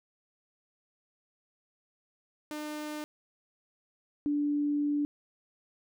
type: tone pair in turn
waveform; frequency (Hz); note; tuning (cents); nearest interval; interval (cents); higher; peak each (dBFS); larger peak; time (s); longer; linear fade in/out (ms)
sawtooth / sine; 301.6 / 291.8; D4 / D4; +46 / -11; minor second; 57; first; -32 / -26; second; 2.51-3.04 / 4.26-5.05; second; 0
effects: none